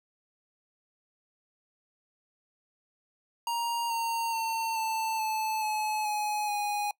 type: tone with pitch steps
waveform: square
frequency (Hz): 937 / 920.4 / 904 / 888 / 872.2 / 856.8 / 841.6 / 826.6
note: A#5 / A#5 / A5 / A5 / A5 / A5 / G#5 / G#5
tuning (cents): +9 / -22 / +47 / +16 / -15 / -46 / +23 / -8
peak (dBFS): -29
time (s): 3.47-6.91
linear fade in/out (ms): 2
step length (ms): 430
effects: noise-tail reverb RT60 0.1 s tail -23 dB re dry